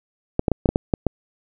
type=clicks; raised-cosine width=2 ms; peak=-4 dBFS; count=8; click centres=0.394 / 0.482 / 0.517 / 0.658 / 0.69 / 0.759 / 0.938 / 1.067 s; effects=none